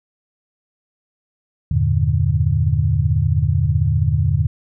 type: chord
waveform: sine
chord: E half-diminished seventh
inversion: none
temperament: equal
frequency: 82.41 / 98 / 116.54 / 146.83 Hz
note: E2 / G2 / Bb2 / D3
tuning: 0 / 0 / 0 / 0 cents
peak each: -19 / -20 / -20 / -19 dBFS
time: 1.71-4.47 s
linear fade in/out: 5 ms
effects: none

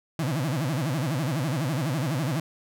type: tone with vibrato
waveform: 35% pulse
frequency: 143.5 Hz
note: D3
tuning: 40 cents flat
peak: -23 dBFS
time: 0.19-2.4 s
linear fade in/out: 2 ms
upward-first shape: sine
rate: 12 Hz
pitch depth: 280 cents each way
effects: none

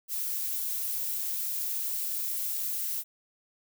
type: noise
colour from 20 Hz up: violet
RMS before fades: -32 dBFS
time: 0.08-3.04 s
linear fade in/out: 50 ms
effects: none

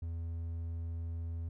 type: tone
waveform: triangle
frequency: 83.3 Hz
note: E2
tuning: 19 cents sharp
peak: -34 dBFS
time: 0.02-1.49 s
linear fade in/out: 5 ms
effects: none

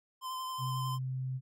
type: tone with vibrato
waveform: square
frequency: 1033 Hz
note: C6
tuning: 22 cents flat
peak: -37 dBFS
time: 0.21-0.99 s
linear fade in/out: 50 ms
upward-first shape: sine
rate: 11 Hz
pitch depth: 17 cents each way
type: tone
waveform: sine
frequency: 130 Hz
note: C3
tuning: 11 cents flat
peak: -33 dBFS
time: 0.58-1.41 s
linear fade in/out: 50 ms
effects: none

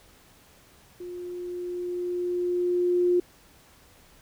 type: tone with level ramp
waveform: sine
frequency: 355.2 Hz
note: F4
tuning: 29 cents sharp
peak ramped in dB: -35 to -18 dBFS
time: 1-3.2 s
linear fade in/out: 5 ms
effects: pink hiss -56 dBFS RMS until 4.21 s

